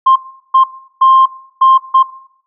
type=tone bursts at uneven times; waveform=sine; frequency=1056 Hz; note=C6; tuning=16 cents sharp; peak=-3 dBFS; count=5; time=0.06-0.16 / 0.54-0.64 / 1.01-1.26 / 1.61-1.78 / 1.94-2.03 s; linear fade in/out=10 ms; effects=noise-tail reverb RT60 0.7 s tail -17 dB re dry + tanh soft clip ceiling 0 dBFS

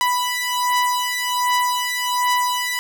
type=beating tone pair; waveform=sawtooth; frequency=988 / 989.3 Hz; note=B5 / B5; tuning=0 / +3 cents; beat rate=1.3 Hz; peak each=-18 / -17 dBFS; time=0.01-2.79 s; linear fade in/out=0 ms; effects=none

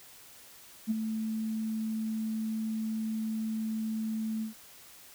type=tone with ADSR envelope; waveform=sine; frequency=220 Hz; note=A3; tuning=in tune; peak=-23 dBFS; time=0.87-4.54 s; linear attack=38 ms; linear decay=20 ms; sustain=-7 dB; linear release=120 ms; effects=tanh soft clip ceiling -19 dBFS + white hiss -53 dBFS RMS until 5.14 s

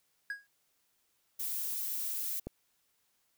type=tone with exponential decay; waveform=triangle; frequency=1648 Hz; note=G#6; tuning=14 cents flat; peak=-30 dBFS; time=0.3-0.47 s; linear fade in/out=2 ms; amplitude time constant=36 ms
type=noise; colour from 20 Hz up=violet; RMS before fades=-36 dBFS; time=1.39-2.4 s; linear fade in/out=10 ms
type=click; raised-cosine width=2 ms; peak=-25 dBFS; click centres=2.47 s
effects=white hiss -75 dBFS RMS until 3.37 s

